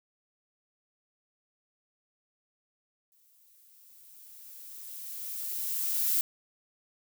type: noise with exponential growth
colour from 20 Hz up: violet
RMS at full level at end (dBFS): -26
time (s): 3.12-6.21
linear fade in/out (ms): 0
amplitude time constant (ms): 670
effects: none